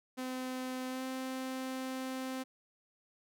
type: tone with pitch glide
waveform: sawtooth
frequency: 256.6 to 260.6 Hz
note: C4 to C4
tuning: -34 to -7 cents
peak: -33 dBFS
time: 0.17-2.44 s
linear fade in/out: 20 ms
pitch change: +27 cents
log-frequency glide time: 0.88-1.03 s
effects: none